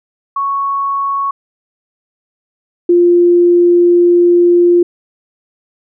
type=tone pair in turn; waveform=sine; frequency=1108.7 / 349.2 Hz; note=C#6 / F4; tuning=0 / 0 cents; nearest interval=octave + minor sixth; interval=2000 cents; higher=first; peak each=-13 / -5 dBFS; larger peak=second; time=0.36-1.31 / 2.89-4.83 s; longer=second; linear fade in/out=5 ms; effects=none